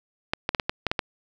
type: clicks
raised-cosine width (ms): 0.3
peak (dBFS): -7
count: 8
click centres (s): 0.335 / 0.491 / 0.548 / 0.598 / 0.695 / 0.867 / 0.915 / 0.992
effects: none